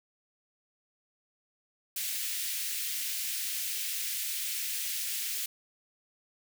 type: high-pass noise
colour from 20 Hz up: white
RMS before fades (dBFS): -34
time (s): 1.96-5.46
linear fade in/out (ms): 5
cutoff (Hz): 2000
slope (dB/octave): 24
effects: none